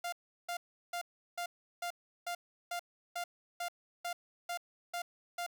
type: tone bursts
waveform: sawtooth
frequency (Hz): 698.5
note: F5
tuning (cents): 0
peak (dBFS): -32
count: 13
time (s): 0.04-5.465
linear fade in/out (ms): 5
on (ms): 85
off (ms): 360
effects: 11-bit